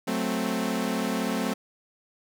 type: chord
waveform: sawtooth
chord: F# diminished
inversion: none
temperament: equal with one note detuned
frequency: 185 / 220.8 / 261.6 Hz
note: F#3 / A3 / C4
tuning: 0 / +6 / 0 cents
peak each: -28 / -25 / -26 dBFS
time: 0.07-1.54 s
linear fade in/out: 10 ms
effects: none